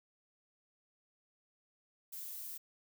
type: noise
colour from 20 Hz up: violet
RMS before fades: -45 dBFS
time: 2.12-2.58 s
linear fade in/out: 10 ms
effects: none